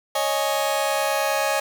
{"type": "chord", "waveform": "sawtooth", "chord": "C# suspended second", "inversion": "none", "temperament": "just", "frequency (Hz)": [554.4, 623.7, 831.5], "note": ["C#5", "D#5", "G#5"], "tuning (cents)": [0, 4, 2], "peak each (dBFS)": -21, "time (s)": [0.15, 1.6], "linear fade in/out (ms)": 5, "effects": ["7-bit"]}